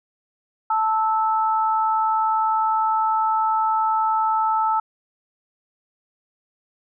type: tone pair together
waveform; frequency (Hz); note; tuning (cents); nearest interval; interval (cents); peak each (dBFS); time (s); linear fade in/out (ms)
sine; 880 / 1310.2; A5 / E6; 0 / -11; perfect fifth; 689; -19 / -22; 0.7-4.8; 5
effects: none